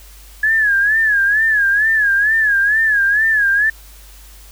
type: tone with vibrato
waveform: sine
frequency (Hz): 1689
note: G#6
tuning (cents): +29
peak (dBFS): -11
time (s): 0.43-3.7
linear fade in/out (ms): 5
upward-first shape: sine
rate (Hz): 2.2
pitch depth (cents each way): 110
effects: added 50 Hz sine -39 dBFS peak until 4.51 s + white hiss -44 dBFS RMS until 4.51 s